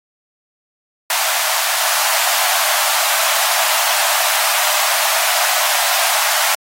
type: high-pass noise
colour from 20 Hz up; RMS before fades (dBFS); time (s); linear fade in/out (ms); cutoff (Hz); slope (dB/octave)
pink; -17; 1.1-6.55; 2; 610; 96
effects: AAC 48 kbps